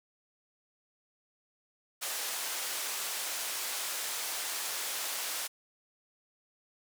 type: band-pass noise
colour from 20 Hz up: white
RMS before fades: -36 dBFS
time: 2.01-5.48 s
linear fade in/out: 20 ms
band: 510 to 12000 Hz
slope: 12 dB/octave
effects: none

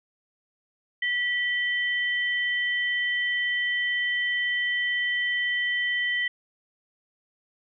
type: tone pair together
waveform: sine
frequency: 1953 / 3082 Hz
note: B6 / G7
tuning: -20 / -30 cents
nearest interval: minor sixth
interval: 790 cents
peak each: -24 / -31 dBFS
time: 1.02-6.28 s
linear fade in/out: 5 ms
effects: none

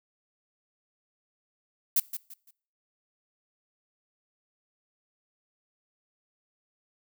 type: noise with echo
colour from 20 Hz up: violet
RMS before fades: -23 dBFS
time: 1.96-2 s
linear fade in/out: 5 ms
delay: 170 ms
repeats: 3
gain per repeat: -11 dB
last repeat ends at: 2.51 s
effects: noise-tail reverb RT60 0.5 s tail -22 dB re dry

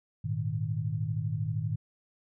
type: chord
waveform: sine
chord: Ab suspended second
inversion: none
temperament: equal with one note detuned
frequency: 103.83 / 116.54 / 154.22 Hz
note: Ab2 / Bb2 / Eb3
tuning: 0 / 0 / -15 cents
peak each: -33 dBFS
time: 0.24-1.76 s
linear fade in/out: 10 ms
effects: none

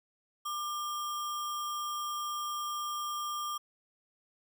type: tone with sample-and-hold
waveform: sine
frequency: 1192 Hz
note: D6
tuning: 25 cents sharp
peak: -33 dBFS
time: 0.45-3.58 s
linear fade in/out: 10 ms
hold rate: 4410 Hz
effects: none

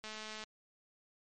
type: click train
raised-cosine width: 0.2 ms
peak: -28 dBFS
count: 87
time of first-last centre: 0.04-0.438 s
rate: 216 Hz
effects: MP3 48 kbps

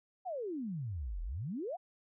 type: exponential two-way sweep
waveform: sine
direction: down then up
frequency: 784 to 38.89 to 784 Hz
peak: -36 dBFS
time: 0.25-1.77 s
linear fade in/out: 20 ms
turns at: 1.22 s
effects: none

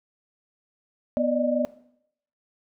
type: tone cluster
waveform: sine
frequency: 246.9 / 585 / 610 Hz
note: B3 / D5 / D#5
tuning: 0 / -7 / -34 cents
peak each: -25 dBFS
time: 1.17-1.65 s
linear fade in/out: 0 ms
effects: noise-tail reverb RT60 0.7 s tail -19 dB re dry

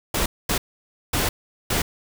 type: noise bursts at uneven times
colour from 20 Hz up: pink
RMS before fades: -22 dBFS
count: 4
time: 0.14-0.26 / 0.49-0.58 / 1.13-1.29 / 1.7-1.82 s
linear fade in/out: 5 ms
effects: none

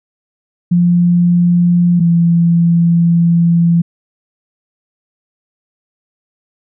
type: tone pair in turn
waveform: sine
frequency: 174.61 / 169.54 Hz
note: F3 / E3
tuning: 0 / +49 cents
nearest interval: minor second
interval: 51 cents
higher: first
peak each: -7 / -7 dBFS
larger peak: neither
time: 0.71-2 / 2-3.82 s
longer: second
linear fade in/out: 10 ms
effects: none

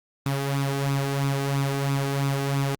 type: tone with flanger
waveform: sawtooth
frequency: 138.59 Hz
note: C#3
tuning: in tune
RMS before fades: -25 dBFS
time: 0.26-2.75 s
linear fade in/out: 2 ms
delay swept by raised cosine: 0.8 to 2.6 ms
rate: 3 Hz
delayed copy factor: +0.55
effects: Opus 32 kbps

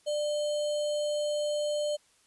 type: tone with sample-and-hold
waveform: sine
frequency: 594 Hz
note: D5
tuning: 20 cents sharp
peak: -27 dBFS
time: 0.06-1.97 s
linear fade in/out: 20 ms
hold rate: 3675 Hz
effects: white hiss -65 dBFS RMS until 2.26 s + resampled to 24000 Hz

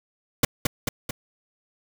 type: noise with echo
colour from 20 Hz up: pink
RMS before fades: -17 dBFS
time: 0.43-0.45 s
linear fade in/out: 5 ms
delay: 220 ms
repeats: 3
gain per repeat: -4 dB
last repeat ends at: 1.11 s
effects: none

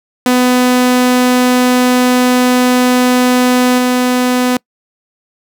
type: tone with level steps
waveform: sawtooth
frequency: 250 Hz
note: B3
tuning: 21 cents sharp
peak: -4 / -6 dBFS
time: 0.26-4.57 s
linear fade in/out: 2 ms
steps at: 3.78 s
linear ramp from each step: 5 ms
effects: noise-tail reverb RT60 0.1 s tail -26 dB re dry

